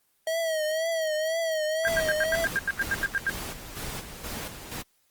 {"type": "tone with vibrato", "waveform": "square", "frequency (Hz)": 638, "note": "D#5", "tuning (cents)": 43, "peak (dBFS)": -26, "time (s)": [0.27, 2.45], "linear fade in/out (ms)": 2, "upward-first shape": "triangle", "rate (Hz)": 2, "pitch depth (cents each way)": 82}
{"type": "tone bursts", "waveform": "sine", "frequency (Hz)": 1604, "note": "G6", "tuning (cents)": 39, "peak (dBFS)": -22, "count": 13, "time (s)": [1.85, 3.297], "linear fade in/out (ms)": 0, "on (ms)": 31, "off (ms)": 87}
{"type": "noise with tremolo", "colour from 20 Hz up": "pink", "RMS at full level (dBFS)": -35, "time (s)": [1.86, 4.83], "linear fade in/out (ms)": 20, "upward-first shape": "square", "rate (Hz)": 2.1, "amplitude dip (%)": 55}
{"effects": ["white hiss -69 dBFS RMS until 5.1 s", "Opus 24 kbps"]}